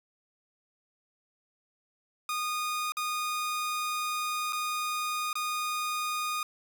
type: tone with dropouts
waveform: sawtooth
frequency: 1230 Hz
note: D#6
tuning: 20 cents flat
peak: -26 dBFS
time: 2.29-6.43 s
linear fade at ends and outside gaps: 2 ms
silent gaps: 2.921-2.969 / 4.525-4.53 / 5.33-5.354 s
effects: none